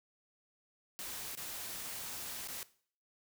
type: noise with dropouts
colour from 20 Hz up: white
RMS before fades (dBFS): -43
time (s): 0.99-2.63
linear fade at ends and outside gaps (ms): 0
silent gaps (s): 1.351-1.374 / 2.474-2.485
effects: noise-tail reverb RT60 0.5 s tail -18 dB re dry